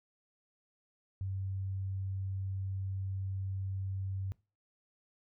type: tone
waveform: sine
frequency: 96.1 Hz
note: G2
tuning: 34 cents flat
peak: -34 dBFS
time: 1.21-4.32 s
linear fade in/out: 0 ms
effects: noise-tail reverb RT60 0.3 s tail -21 dB re dry